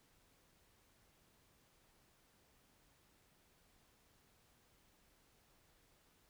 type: silence
effects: pink hiss -72 dBFS RMS until 6.29 s